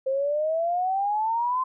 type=exponential sweep; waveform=sine; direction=up; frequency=524 to 1044 Hz; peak=-22 dBFS; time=0.06-1.64 s; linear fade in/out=10 ms; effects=none